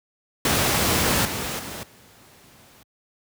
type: noise with level steps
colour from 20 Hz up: pink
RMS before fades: -20 / -28 / -34 / -51 dBFS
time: 0.45-2.83 s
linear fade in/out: 2 ms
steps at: 1.25 / 1.59 / 1.83 s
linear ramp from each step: 2 ms
effects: high-pass 80 Hz 12 dB/octave